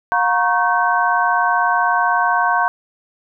sine tone cluster, 714 / 942 / 1098 / 1536 Hz, F5 / A#5 / C#6 / G6, +38 / +18 / -17 / -36 cents, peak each -19 dBFS, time 0.12-2.68 s, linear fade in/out 0 ms, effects none

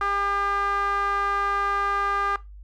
sawtooth tone with band-pass filter, 401.1 Hz, G4, 40 cents sharp, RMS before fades -25 dBFS, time 0.01-2.36 s, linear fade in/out 2 ms, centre 1300 Hz, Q 4.7, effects noise-tail reverb RT60 0.2 s tail -17 dB re dry + added 50 Hz sine -40 dBFS peak until 2.63 s

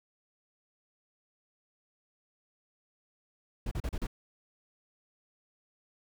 brown noise bursts, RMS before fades -33 dBFS, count 5, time 3.66-4.069 s, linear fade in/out 5 ms, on 53 ms, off 36 ms, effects none

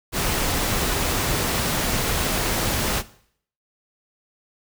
pink noise, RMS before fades -23 dBFS, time 0.12-3.03 s, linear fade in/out 50 ms, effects noise-tail reverb RT60 0.6 s tail -17 dB re dry

